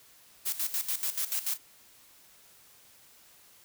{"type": "noise with tremolo", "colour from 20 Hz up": "blue", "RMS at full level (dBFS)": -30, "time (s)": [0.45, 1.58], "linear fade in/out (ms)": 20, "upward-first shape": "square", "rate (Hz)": 6.9, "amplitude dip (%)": 75, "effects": ["white hiss -58 dBFS RMS until 3.64 s"]}